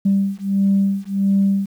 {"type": "beating tone pair", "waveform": "sine", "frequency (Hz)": [196, 197.5], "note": ["G3", "G3"], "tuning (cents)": [0, 13], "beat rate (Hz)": 1.5, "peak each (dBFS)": -17, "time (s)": [0.05, 1.66], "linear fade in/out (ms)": 10, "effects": ["tanh soft clip ceiling -8 dBFS", "8-bit"]}